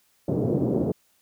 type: band-pass noise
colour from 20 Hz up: pink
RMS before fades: -24 dBFS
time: 0.28-0.92 s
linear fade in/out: 5 ms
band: 120 to 510 Hz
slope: 24 dB/octave
effects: white hiss -65 dBFS RMS until 1.21 s